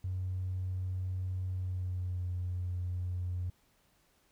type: tone with pitch glide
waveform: triangle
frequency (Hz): 92.5 to 89.81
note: F#2 to F2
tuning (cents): 0 to +49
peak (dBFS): -29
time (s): 0.04-3.5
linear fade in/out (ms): 5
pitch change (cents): -51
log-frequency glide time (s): 1.52-2.31
effects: tanh soft clip ceiling -30 dBFS + pink hiss -70 dBFS RMS until 4.31 s